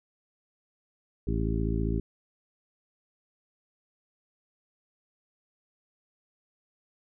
harmonic tone with a mistuned harmonic, 55 Hz, A1, in tune, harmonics 1 / 2 / 3 / 4 / 5 / 6 / 7, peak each -29 / -32 / -34 / -35 / -36 / -37 / -37 dBFS, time 1.27-2 s, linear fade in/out 5 ms, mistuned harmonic 7, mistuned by +63 cents, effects none

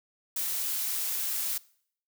blue noise, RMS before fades -31 dBFS, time 0.36-1.58 s, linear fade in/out 5 ms, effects noise-tail reverb RT60 0.6 s tail -22 dB re dry

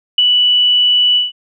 sine tone with ADSR envelope, 2960 Hz, F#7, in tune, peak -5 dBFS, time 0.18-1.32 s, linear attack 4 ms, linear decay 20 ms, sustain -3 dB, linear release 160 ms, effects none

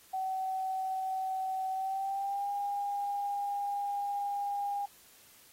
sine tone with pitch glide, 759 to 808.8 Hz, F#5 to G#5, +44 to -46 cents, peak -31 dBFS, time 0.13-4.86 s, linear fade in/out 10 ms, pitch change +110 cents, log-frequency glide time 1.72-2.5 s, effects white hiss -59 dBFS RMS until 5.52 s + AAC 48 kbps

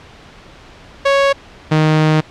sawtooth tone pair in turn, 554 / 155.46 Hz, C#5 / D#3, -1 / -1 cents, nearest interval octave + minor seventh, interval 2200 cents, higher first, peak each -6 dBFS, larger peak neither, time 1.05-1.33 / 1.71-2.21 s, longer second, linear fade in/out 10 ms, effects pink hiss -40 dBFS RMS until 2.3 s + low-pass 4000 Hz 12 dB/octave

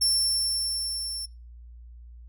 30% pulse tone with level ramp, 5410 Hz, E8, 44 cents sharp, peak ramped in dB -16 to -28 dBFS, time 0.01-1.26 s, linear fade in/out 10 ms, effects noise-tail reverb RT60 0.3 s tail -26 dB re dry + added 59 Hz sine -43 dBFS peak until 2.28 s

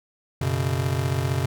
square chord, F# suspended fourth, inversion none, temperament just, 92.5 / 123.33 / 138.75 Hz, F#2 / B2 / C#3, 0 / -2 / +2 cents, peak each -28 / -27 / -27 dBFS, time 0.41-1.46 s, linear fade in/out 5 ms, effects none

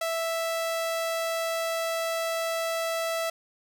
sawtooth tone, 659.3 Hz, E5, in tune, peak -23 dBFS, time 0.01-3.3 s, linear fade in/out 5 ms, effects none

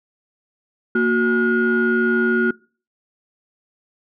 sine tone cluster, 233.2 / 367 / 1436 Hz, A#3 / F#4 / F6, +1 / -14 / +48 cents, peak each -18 dBFS, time 0.95-2.51 s, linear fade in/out 5 ms, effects noise-tail reverb RT60 0.4 s tail -25 dB re dry + tanh soft clip ceiling -9 dBFS

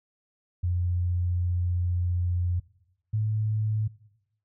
sine tone pair in turn, 88.5 / 107.9 Hz, F2 / A2, +23 / -33 cents, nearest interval minor third, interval 344 cents, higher second, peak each -23 dBFS, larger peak neither, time 0.63-2.6 / 3.13-3.88 s, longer first, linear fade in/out 10 ms, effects noise-tail reverb RT60 0.9 s tail -20 dB re dry

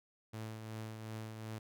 sawtooth tone with tremolo, 110 Hz, A2, in tune, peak -37 dBFS, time 0.33-1.59 s, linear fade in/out 10 ms, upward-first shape triangle, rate 2.7 Hz, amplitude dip 45%, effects none

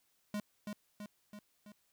square tone with echo, 207.7 Hz, G#3, in tune, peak -36 dBFS, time 0.34-0.4 s, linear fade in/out 2 ms, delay 330 ms, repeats 4, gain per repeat -4 dB, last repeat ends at 1.72 s, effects white hiss -75 dBFS RMS until 1.92 s

